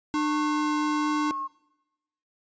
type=tone; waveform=square; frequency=300.7 Hz; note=D4; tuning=41 cents sharp; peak=-25 dBFS; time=0.14-1.31 s; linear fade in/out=0 ms
type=tone with vibrato; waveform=sine; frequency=1084 Hz; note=C#6; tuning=39 cents flat; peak=-29 dBFS; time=0.14-1.48 s; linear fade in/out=20 ms; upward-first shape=triangle; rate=1.2 Hz; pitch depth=22 cents each way
effects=noise-tail reverb RT60 1.0 s tail -23 dB re dry + resampled to 16000 Hz